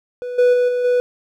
triangle tone with level steps, 492.9 Hz, B4, 3 cents flat, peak -22 / -8 / -11 / -15 / -11 dBFS, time 0.22-1 s, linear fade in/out 0 ms, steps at 0.38 / 0.53 / 0.68 / 0.84 s, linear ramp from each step 10 ms, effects none

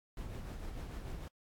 brown noise with tremolo, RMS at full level -41 dBFS, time 0.17-1.28 s, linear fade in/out 2 ms, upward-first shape triangle, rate 6.7 Hz, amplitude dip 45%, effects AAC 64 kbps

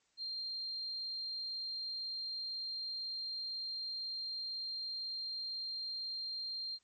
sine tone, 4186 Hz, C8, in tune, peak -38 dBFS, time 0.17-6.79 s, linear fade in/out 50 ms, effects white hiss -75 dBFS RMS until 6.83 s + MP3 32 kbps

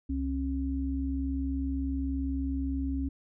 sine tone pair together, 67.7 / 271.1 Hz, C#2 / C#4, -40 / -38 cents, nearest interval 2 octaves, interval 2402 cents, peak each -31 / -31 dBFS, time 0.09-3.09 s, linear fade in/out 10 ms, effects none

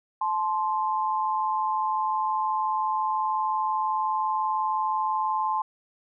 sine tone pair together, 866.4 / 1046.5 Hz, A5 / C6, -27 / 0 cents, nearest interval minor third, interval 327 cents, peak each -26 dBFS, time 0.21-5.62 s, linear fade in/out 5 ms, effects none

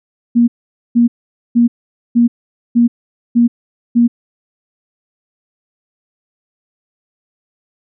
sine tone bursts, 237 Hz, A#3, 29 cents sharp, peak -6 dBFS, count 7, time 0.35-4.08 s, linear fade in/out 20 ms, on 130 ms, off 470 ms, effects none

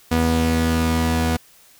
sawtooth tone pair together, 81.29 / 243.6 Hz, E2 / B3, -24 / -24 cents, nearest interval octave + perfect fifth, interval 1900 cents, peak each -16 dBFS, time 0.11-1.37 s, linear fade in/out 10 ms, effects white hiss -51 dBFS RMS until 1.79 s

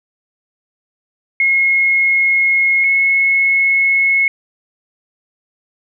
sine tone pair in turn, 2162 / 2182 Hz, C#7 / C#7, -44 / -28 cents, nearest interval unison, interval 16 cents, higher second, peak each -10 dBFS, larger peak neither, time 1.4-2.84 / 2.84-4.28 s, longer neither, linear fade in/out 2 ms, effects none

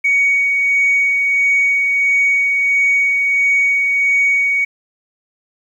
sine tone with tremolo, 2242 Hz, C#7, 19 cents sharp, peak -9 dBFS, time 0.04-4.65 s, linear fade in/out 10 ms, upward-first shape sine, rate 1.5 Hz, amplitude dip 30%, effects tanh soft clip ceiling -7 dBFS + 8-bit

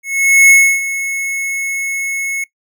square tone with ADSR envelope, 2188 Hz, C#7, 23 cents flat, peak -4 dBFS, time 0.03-2.44 s, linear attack 470 ms, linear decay 300 ms, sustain -14 dB, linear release 4 ms, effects noise-tail reverb RT60 0.1 s tail -19 dB re dry

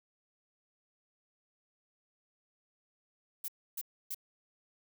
violet noise bursts, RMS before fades -38 dBFS, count 3, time 3.44-4.146 s, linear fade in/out 5 ms, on 42 ms, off 290 ms, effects none

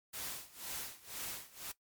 white noise with tremolo, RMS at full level -41 dBFS, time 0.13-1.72 s, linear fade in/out 10 ms, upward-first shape sine, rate 2 Hz, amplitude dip 90%, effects noise-tail reverb RT60 0.1 s tail -17 dB re dry + MP3 96 kbps

